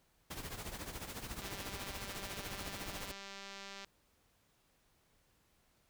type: noise with tremolo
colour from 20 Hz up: pink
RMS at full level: -42 dBFS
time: 0.3-3.12 s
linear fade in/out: 10 ms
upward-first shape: triangle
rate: 14 Hz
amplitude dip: 75%
type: click train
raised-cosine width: 0.2 ms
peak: -31 dBFS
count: 479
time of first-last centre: 1.42-3.846 s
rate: 197 Hz
effects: pink hiss -73 dBFS RMS until 5.89 s

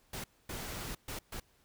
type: noise bursts at uneven times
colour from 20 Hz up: pink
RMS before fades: -41 dBFS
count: 4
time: 0.13-0.24 / 0.49-0.95 / 1.08-1.19 / 1.32-1.4 s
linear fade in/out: 5 ms
effects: pink hiss -69 dBFS RMS until 1.64 s

